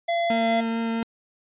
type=tone; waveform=square; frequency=682 Hz; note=F5; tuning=41 cents flat; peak=-22 dBFS; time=0.08-0.61 s; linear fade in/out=10 ms
type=tone with vibrato; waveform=40% pulse; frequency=228.4 Hz; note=A#3; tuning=35 cents flat; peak=-23 dBFS; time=0.3-1.03 s; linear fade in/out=2 ms; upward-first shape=triangle; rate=4.5 Hz; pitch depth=9 cents each way
effects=resampled to 8000 Hz